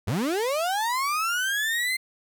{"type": "linear sweep", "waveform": "35% pulse", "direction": "up", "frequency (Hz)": [81.2, 2093], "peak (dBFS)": -22, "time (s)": [0.07, 1.97], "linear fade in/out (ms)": 10, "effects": []}